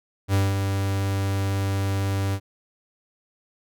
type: tone with ADSR envelope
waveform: 45% pulse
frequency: 98 Hz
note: G2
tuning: in tune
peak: -17 dBFS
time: 0.28-2.4 s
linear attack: 59 ms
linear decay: 200 ms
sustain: -5 dB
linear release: 63 ms
effects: none